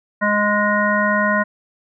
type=harmonic tone; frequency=207.7 Hz; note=G#3; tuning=in tune; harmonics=1 / 3 / 5 / 7 / 9; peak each=-21 / -21 / -21 / -21 / -21 dBFS; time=0.21-1.44 s; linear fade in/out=20 ms; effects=none